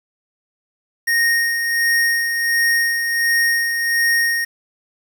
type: tone with tremolo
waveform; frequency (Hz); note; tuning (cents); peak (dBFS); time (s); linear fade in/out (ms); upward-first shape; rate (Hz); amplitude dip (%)
square; 1858; A#6; -6; -14; 1.07-4.45; 10; sine; 1.4; 45
effects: 7-bit